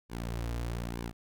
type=tone with flanger; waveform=sawtooth; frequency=58.27 Hz; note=A#1; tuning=in tune; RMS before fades=-36 dBFS; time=0.09-1.13 s; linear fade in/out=50 ms; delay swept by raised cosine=1.5 to 5.4 ms; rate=1.1 Hz; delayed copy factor=-0.65; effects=none